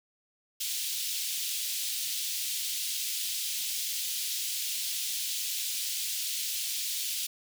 pink high-pass noise, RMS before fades -33 dBFS, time 0.6-7.27 s, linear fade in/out 10 ms, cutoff 3100 Hz, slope 24 dB/octave, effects none

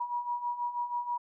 sine beating tone pair, 960 / 966.2 Hz, B5 / B5, -49 / -38 cents, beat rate 6.2 Hz, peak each -37 / -32 dBFS, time 0-1.18 s, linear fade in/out 10 ms, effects none

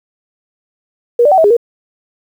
sine tone with pitch steps, 477.6 / 590 / 757 / 645 / 410.5 / 471.2 Hz, A#4 / D5 / F#5 / E5 / G#4 / A#4, +42 / +8 / +39 / -38 / -20 / +19 cents, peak -5 dBFS, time 1.19-1.568 s, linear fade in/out 5 ms, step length 63 ms, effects 7-bit

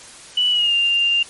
sine tone with pitch glide, 2960 to 2794 Hz, F#7 to F7, 0 to 0 cents, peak -14 dBFS, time 0.37-1.23 s, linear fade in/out 5 ms, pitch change -100 cents, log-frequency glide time 0.5-0.74 s, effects white hiss -40 dBFS RMS until 1.29 s + MP3 48 kbps

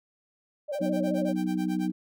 sine tone with vibrato, 575 Hz, D5, 37 cents flat, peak -29 dBFS, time 0.68-1.33 s, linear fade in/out 20 ms, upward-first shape square, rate 14 Hz, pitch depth 69 cents each way
sawtooth tone with tremolo, 784 Hz, G5, in tune, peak -34 dBFS, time 0.72-1.91 s, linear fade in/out 20 ms, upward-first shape sine, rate 9.2 Hz, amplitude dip 100%
harmonic tone, 62 Hz, B1, 7 cents sharp, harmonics 3 / 4 / 5, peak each -29 / -33 / -29 dBFS, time 0.8-1.92 s, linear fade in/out 20 ms
effects none

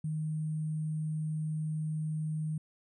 sine tone with sample-and-hold, 155.56 Hz, D#3, in tune, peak -31 dBFS, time 0.04-2.58 s, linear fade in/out 5 ms, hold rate 8820 Hz, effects resampled to 32000 Hz

